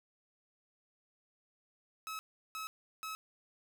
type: tone bursts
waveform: sawtooth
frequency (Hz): 1289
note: E6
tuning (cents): -39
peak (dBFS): -36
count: 3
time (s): 2.07-3.15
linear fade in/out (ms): 0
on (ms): 120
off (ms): 360
effects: none